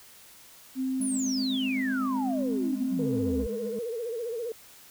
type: tone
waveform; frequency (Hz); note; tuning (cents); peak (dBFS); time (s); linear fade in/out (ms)
sine; 261.6; C4; 0; -26; 0.75-3.45; 50
type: tone with tremolo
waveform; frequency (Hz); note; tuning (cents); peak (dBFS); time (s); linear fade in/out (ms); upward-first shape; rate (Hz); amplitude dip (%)
triangle; 208.8; G#3; +10; -31; 1-3.79; 2; sine; 8; 60
type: exponential sweep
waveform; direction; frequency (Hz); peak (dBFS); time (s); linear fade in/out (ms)
sine; down; 10740 to 61.2; -31; 1.01-3.47; 5
type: tone with vibrato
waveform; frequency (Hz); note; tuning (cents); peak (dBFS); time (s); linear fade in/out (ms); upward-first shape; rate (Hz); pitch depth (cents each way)
sine; 466.2; A#4; 0; -30; 2.99-4.52; 2; sine; 15; 92
effects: tanh soft clip ceiling -16 dBFS + white hiss -52 dBFS RMS until 4.9 s